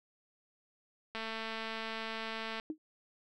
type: click train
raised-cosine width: 0.3 ms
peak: -24 dBFS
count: 324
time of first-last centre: 1.15-2.598 s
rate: 223 Hz
type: tone with exponential decay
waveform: sine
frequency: 311.1 Hz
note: D#4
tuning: in tune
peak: -31 dBFS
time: 2.7-2.78 s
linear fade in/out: 1 ms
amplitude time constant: 16 ms
effects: none